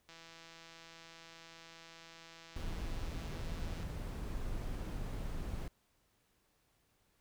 click train, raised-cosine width 0.2 ms, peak -37 dBFS, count 618, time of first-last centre 0.09-3.829 s, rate 165 Hz
brown noise, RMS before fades -40 dBFS, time 2.56-5.68 s, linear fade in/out 2 ms
effects pink hiss -75 dBFS RMS until 7.2 s

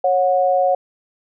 sine tone pair together, 550.1 / 730 Hz, C#5 / F#5, -13 / -24 cents, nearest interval perfect fourth, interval 489 cents, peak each -16 dBFS, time 0.04-0.75 s, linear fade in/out 5 ms, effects none

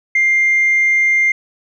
sine tone, 2100 Hz, C7, 6 cents sharp, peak -9 dBFS, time 0.15-1.32 s, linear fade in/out 5 ms, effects tanh soft clip ceiling -7 dBFS

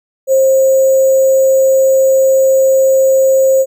sine tone with sample-and-hold, 532 Hz, C5, 29 cents sharp, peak -6 dBFS, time 0.27-3.66 s, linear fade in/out 50 ms, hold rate 7350 Hz, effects none

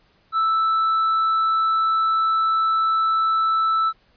triangle tone, 1318.5 Hz, E6, in tune, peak -15 dBFS, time 0.32-3.93 s, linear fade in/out 50 ms, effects pink hiss -60 dBFS RMS until 4.16 s + resampled to 11025 Hz

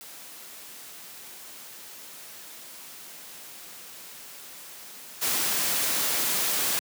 white noise with level steps, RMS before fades -44 / -26 dBFS, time 0.01-6.79 s, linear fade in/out 0 ms, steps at 5.21 s, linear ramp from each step 20 ms, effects high-pass 150 Hz 12 dB/octave

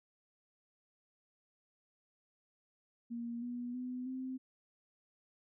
sine tone with pitch steps, 235.4 / 243.1 / 251.1 / 259.4 Hz, A#3 / B3 / B3 / C4, +17 / -27 / +29 / -15 cents, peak -38 dBFS, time 3.1-4.38 s, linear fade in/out 20 ms, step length 320 ms, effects none

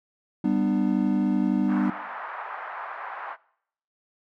triangle chord, G major, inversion none, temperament equal with one note detuned, 196 / 246.9 / 299.7 Hz, G3 / B3 / D4, 0 / 0 / +35 cents, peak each -23 dBFS, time 0.44-1.9 s, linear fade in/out 5 ms
pink band-pass noise, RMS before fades -36 dBFS, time 1.67-3.37 s, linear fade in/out 50 ms, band 780 to 1600 Hz, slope 24 dB/octave
effects noise-tail reverb RT60 0.7 s tail -22 dB re dry

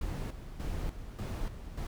brown noise with tremolo, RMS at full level -35 dBFS, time 0.01-1.87 s, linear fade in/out 5 ms, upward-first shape square, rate 1.7 Hz, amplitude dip 65%, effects none

